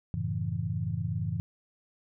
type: chord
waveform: sine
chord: F# minor seventh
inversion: none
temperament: equal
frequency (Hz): 92.5 / 110 / 138.59 / 164.81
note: F#2 / A2 / C#3 / E3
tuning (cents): 0 / 0 / 0 / 0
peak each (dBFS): -35 / -33 / -36 / -34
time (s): 0.14-1.4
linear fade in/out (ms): 0
effects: none